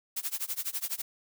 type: noise with tremolo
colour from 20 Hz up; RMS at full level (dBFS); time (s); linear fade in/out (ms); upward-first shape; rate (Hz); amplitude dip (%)
blue; -31; 0.16-1.02; 10; sine; 12; 95
effects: none